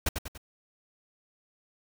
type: noise with echo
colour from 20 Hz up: pink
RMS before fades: -26 dBFS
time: 0.06-0.09 s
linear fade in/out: 5 ms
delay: 96 ms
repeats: 3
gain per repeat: -6 dB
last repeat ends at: 0.378 s
effects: none